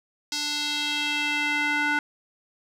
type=tone with band-pass filter sweep; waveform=square; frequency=294.5 Hz; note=D4; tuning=5 cents sharp; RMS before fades=-26 dBFS; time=0.32-1.99 s; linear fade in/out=2 ms; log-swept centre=5000 to 1600 Hz; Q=2.3; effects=none